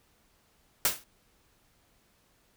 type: noise with exponential decay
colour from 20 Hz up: white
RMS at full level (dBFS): -21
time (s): 0.85-1.04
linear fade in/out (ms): 2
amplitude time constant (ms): 41
effects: pink hiss -67 dBFS RMS until 2.56 s